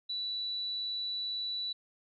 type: tone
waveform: sine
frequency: 3951 Hz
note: B7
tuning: in tune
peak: -33 dBFS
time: 0.09-1.73 s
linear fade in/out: 10 ms
effects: none